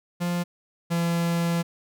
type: tone pair in turn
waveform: 45% pulse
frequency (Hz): 174.61 / 169.64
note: F3 / E3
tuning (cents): 0 / +50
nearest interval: unison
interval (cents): 50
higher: first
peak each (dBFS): -24 / -22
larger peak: second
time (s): 0.2-0.44 / 0.9-1.63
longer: second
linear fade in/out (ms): 20
effects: none